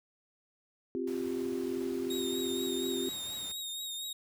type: chord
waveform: sine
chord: C suspended fourth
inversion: none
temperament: equal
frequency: 261.6 / 349.2 / 392 Hz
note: C4 / F4 / G4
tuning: 0 / 0 / 0 cents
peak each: -36 dBFS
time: 0.95-3.09 s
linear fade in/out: 0 ms
type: noise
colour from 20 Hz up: pink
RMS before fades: -50 dBFS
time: 1.07-3.52 s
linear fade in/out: 5 ms
type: tone with vibrato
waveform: sawtooth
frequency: 3729 Hz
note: A#7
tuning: in tune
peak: -34 dBFS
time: 2.1-4.13 s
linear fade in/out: 5 ms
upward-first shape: triangle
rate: 4.2 Hz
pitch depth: 46 cents each way
effects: high-pass 80 Hz 12 dB/octave